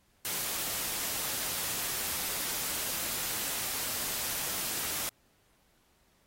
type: noise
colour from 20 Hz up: white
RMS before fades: -34 dBFS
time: 0.25-5.09 s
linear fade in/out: 0 ms
effects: pink hiss -69 dBFS RMS until 6.26 s + AAC 48 kbps